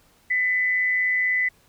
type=tone with amplitude modulation; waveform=sine; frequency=2000 Hz; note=B6; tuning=21 cents sharp; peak=-17 dBFS; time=0.3-1.49 s; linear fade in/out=10 ms; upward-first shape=sine; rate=184 Hz; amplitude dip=45%; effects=pink hiss -59 dBFS RMS until 1.68 s